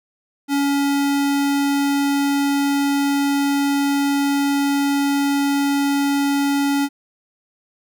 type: tone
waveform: square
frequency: 281.4 Hz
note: C#4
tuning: 26 cents sharp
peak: -17 dBFS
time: 0.48-6.89 s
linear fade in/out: 50 ms
effects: none